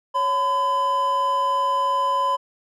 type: tone pair together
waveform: triangle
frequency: 555 / 1012 Hz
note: C#5 / B5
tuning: +2 / +42 cents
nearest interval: minor seventh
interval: 1040 cents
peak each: -26 / -17 dBFS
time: 0.14-2.37 s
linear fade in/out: 20 ms
effects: none